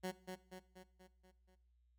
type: tone with echo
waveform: 15% pulse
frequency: 185 Hz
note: F#3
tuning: in tune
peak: -33 dBFS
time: 0.03-0.12 s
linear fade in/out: 20 ms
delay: 240 ms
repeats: 6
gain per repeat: -5 dB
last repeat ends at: 1.56 s
effects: noise-tail reverb RT60 0.7 s tail -19 dB re dry + added 60 Hz sine -70 dBFS peak until 1.98 s